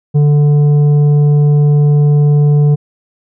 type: tone with tanh clipping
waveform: sine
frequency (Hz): 146.8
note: D3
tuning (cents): 0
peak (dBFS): -7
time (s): 0.14-2.76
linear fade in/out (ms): 20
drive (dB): 7
effects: none